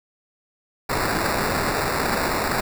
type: noise with sample-and-hold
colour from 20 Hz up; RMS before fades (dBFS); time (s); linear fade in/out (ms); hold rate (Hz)
violet; -23; 0.89-2.61; 10; 3150
effects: none